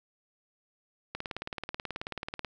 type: click train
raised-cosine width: 0.3 ms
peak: -19 dBFS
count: 25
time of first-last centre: 1.15-2.447 s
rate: 18.5 Hz
effects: none